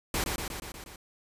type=noise with echo; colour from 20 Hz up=pink; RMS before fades=-29 dBFS; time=0.14-0.24 s; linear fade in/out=2 ms; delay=120 ms; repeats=6; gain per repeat=-3 dB; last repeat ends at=0.96 s; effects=resampled to 32000 Hz